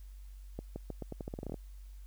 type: accelerating click train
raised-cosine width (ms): 2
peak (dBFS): -26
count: 14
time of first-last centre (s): 0.59-1.542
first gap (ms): 170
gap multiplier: 0.84
effects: added 48 Hz sine -46 dBFS peak until 2.06 s + white hiss -68 dBFS RMS until 2.06 s